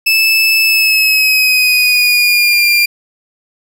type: tone with pitch glide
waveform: 30% pulse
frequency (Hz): 2623 to 2391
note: E7 to D7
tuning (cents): -9 to +30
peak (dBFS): -5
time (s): 0.06-2.86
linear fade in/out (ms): 10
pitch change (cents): -161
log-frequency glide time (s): 0.65-2.65
effects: none